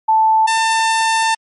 sine / sawtooth tone pair in turn, 880 / 895.4 Hz, A5 / A5, 0 / +30 cents, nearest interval unison, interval 30 cents, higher second, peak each -9 dBFS, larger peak neither, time 0.08-0.47 / 0.47-1.35 s, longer second, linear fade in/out 10 ms, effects MP3 48 kbps

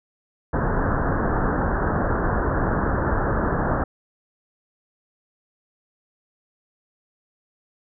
pink low-pass noise, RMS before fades -22 dBFS, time 0.53-3.84 s, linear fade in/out 5 ms, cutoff 1700 Hz, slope 96 dB/octave, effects none

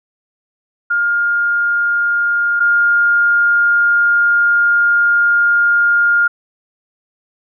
sine tone pair in turn, 1412 / 1412 Hz, F6 / F6, +19 / +19 cents, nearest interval unison, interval 0 cents, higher neither, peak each -12 / -9 dBFS, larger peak second, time 0.9-2.6 / 2.6-6.28 s, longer second, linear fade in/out 10 ms, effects none

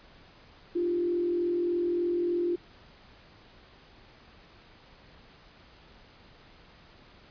sine tone with frequency modulation, 348.1 Hz, F4, 6 cents flat, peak -25 dBFS, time 0.75-2.56 s, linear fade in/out 10 ms, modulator 43.4 Hz, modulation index 0.44, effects pink hiss -55 dBFS RMS until 7.3 s + resampled to 11025 Hz

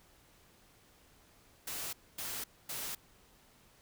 white noise bursts, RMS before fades -40 dBFS, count 3, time 1.67-2.95 s, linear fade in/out 5 ms, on 260 ms, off 250 ms, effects pink hiss -64 dBFS RMS until 3.81 s

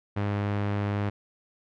sawtooth tone with low-pass filter, 102 Hz, G#2, 31 cents flat, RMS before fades -28 dBFS, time 0.16-1.1 s, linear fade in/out 10 ms, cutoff 2300 Hz, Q 0.82, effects none

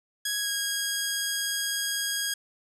10% pulse tone with pitch glide, 1661.2 to 1639.3 Hz, G#6 to G#6, 0 to -23 cents, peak -18 dBFS, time 0.25-2.34 s, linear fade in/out 5 ms, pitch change -23 cents, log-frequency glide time 0.4-0.49 s, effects none

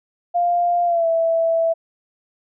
sine tone with pitch glide, 699 to 659.8 Hz, F5 to E5, +1 to +1 cents, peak -15 dBFS, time 0.34-1.74 s, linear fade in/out 20 ms, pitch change -100 cents, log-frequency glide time 0.85-1.07 s, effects none

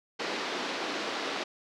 pink band-pass noise, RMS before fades -34 dBFS, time 0.19-1.44 s, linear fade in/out 10 ms, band 270 to 5000 Hz, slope 24 dB/octave, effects none

